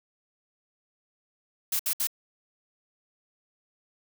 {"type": "noise bursts", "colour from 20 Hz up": "blue", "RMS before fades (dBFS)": -27, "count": 3, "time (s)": [1.72, 2.072], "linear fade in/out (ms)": 5, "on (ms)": 74, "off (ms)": 65, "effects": []}